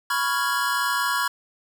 square chord, C# dominant seventh, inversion third, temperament equal, 987.8 / 1108.7 / 1396.9 / 1661.2 Hz, B5 / C#6 / E#6 / G#6, 0 / 0 / 0 / 0 cents, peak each -28 dBFS, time 0.1-1.28 s, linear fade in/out 5 ms, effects none

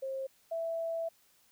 sine tone pair in turn, 534 / 660.9 Hz, C5 / E5, +35 / +4 cents, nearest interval major third, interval 369 cents, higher second, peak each -34 / -32 dBFS, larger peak second, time 0.02-0.27 / 0.51-1.09 s, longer second, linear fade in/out 10 ms, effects white hiss -67 dBFS RMS until 1.51 s

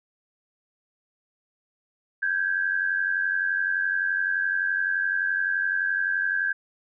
sine tone pair together, 1569.5 / 1661.2 Hz, G6 / G#6, +2 / 0 cents, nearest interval minor second, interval 98 cents, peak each -24 / -27 dBFS, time 2.22-6.53 s, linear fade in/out 10 ms, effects none

